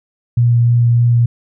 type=tone with vibrato; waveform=sine; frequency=119.1 Hz; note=A#2; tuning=38 cents sharp; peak=-8 dBFS; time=0.37-1.26 s; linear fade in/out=5 ms; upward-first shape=sine; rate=3.3 Hz; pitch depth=9 cents each way; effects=none